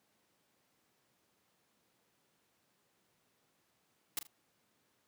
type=noise with echo; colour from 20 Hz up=white; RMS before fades=-35 dBFS; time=4.17-4.19 s; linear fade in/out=2 ms; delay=40 ms; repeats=2; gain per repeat=-11 dB; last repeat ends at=4.27 s; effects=pink hiss -75 dBFS RMS until 5.07 s + high-pass 150 Hz 12 dB/octave